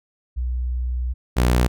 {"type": "tone pair in turn", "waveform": ["sine", "sawtooth"], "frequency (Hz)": [61.74, 61.07], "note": ["B1", "B1"], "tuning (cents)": [0, -19], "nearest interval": "unison", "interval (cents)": 19, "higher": "first", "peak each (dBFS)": [-21, -11], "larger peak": "second", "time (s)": [[0.36, 1.14], [1.36, 1.68]], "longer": "first", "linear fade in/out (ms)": 20, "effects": []}